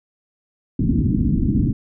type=low-pass noise; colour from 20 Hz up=white; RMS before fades=-18 dBFS; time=0.79-1.73 s; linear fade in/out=5 ms; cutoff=290 Hz; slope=48 dB/octave; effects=none